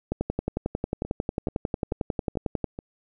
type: two click trains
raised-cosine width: 2 ms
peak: -12 / -21 dBFS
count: 29 / 5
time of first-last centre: 0.12-2.643 / 1.05-2.789 s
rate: 11.1 / 2.3 Hz
effects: none